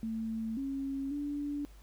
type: tone with pitch steps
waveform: sine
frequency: 223.4 / 272.9 / 289.2 Hz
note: A3 / C#4 / D4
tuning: +27 / -27 / -27 cents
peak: -33 dBFS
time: 0.03-1.65 s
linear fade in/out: 0 ms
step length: 540 ms
effects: added 50 Hz sine -51 dBFS peak until 1.82 s + pink hiss -63 dBFS RMS until 1.82 s